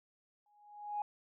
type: tone with exponential growth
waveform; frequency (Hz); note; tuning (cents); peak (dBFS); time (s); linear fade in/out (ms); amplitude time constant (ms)
sine; 830; G#5; -1; -31; 0.46-1.02; 2; 120
effects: tanh soft clip ceiling -27 dBFS